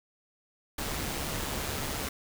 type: noise with amplitude modulation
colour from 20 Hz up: pink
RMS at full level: -32 dBFS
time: 0.78-2.09 s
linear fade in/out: 5 ms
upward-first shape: sine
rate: 142 Hz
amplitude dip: 40%
effects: none